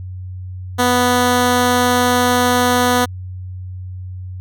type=tone; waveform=10% pulse; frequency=246.9 Hz; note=B3; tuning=in tune; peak=-4 dBFS; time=0.78-3.06 s; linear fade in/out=20 ms; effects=added 92 Hz sine -26 dBFS peak until 4.4 s